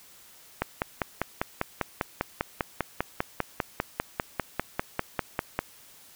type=click train; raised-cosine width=0.5 ms; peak=-10 dBFS; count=26; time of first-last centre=0.62-5.59 s; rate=5.03 Hz; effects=white hiss -53 dBFS RMS until 6.15 s